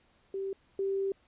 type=tone pair in turn; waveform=sine; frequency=388.9 / 390.3 Hz; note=G4 / G4; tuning=-14 / -8 cents; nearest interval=unison; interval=6 cents; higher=second; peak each=-32 / -28 dBFS; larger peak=second; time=0.34-0.53 / 0.79-1.12 s; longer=second; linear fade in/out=2 ms; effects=pink hiss -67 dBFS RMS until 1.27 s + resampled to 8000 Hz